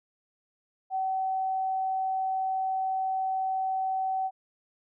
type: tone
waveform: sine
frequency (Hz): 761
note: F#5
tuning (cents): +48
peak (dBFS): -26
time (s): 0.9-4.31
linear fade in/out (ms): 50
effects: none